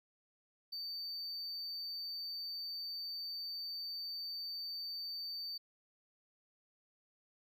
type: tone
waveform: triangle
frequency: 4586 Hz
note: D8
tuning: 42 cents flat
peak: -39 dBFS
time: 0.72-5.58 s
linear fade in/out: 10 ms
effects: none